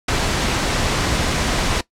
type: noise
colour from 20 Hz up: pink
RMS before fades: -19 dBFS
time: 0.08-1.81 s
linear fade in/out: 5 ms
effects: noise-tail reverb RT60 0.1 s tail -18 dB re dry + low-pass 7000 Hz 12 dB/octave